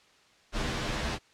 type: noise with comb filter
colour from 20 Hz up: pink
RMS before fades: -31 dBFS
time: 0.52-1.19 s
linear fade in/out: 50 ms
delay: 11 ms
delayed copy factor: -0.8
effects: white hiss -61 dBFS RMS until 1.33 s + low-pass 5000 Hz 12 dB/octave